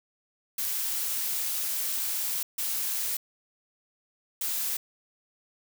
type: noise bursts at uneven times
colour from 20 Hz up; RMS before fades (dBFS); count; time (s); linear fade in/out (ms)
blue; -30; 3; 0.58-2.43 / 2.58-3.17 / 4.41-4.77; 5
effects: none